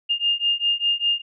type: beating tone pair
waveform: sine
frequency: 2818 / 2823 Hz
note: F7 / F7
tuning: +15 / +18 cents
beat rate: 5 Hz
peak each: -22 dBFS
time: 0.09-1.22 s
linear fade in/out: 20 ms
effects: none